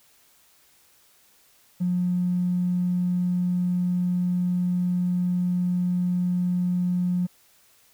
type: tone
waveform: triangle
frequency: 178.8 Hz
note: F3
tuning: 41 cents sharp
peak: -17 dBFS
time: 1.8-7.27 s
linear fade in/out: 20 ms
effects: tanh soft clip ceiling -19 dBFS + white hiss -59 dBFS RMS until 7.93 s